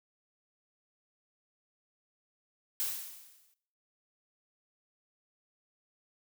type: noise with exponential decay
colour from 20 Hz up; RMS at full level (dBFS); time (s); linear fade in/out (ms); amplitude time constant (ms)
blue; -31; 2.8-3.54; 0; 160
effects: noise-tail reverb RT60 0.6 s tail -18 dB re dry